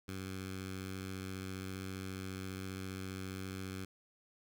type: tone with notch filter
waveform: 10% pulse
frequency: 94.8 Hz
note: F#2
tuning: 43 cents sharp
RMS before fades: -43 dBFS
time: 0.08-3.85 s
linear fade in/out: 5 ms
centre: 620 Hz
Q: 0.82
effects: none